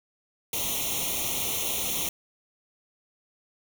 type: noise with comb filter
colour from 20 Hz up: white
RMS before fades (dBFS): -29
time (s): 0.53-2.09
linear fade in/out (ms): 2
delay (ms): 0.31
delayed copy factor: +1
effects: none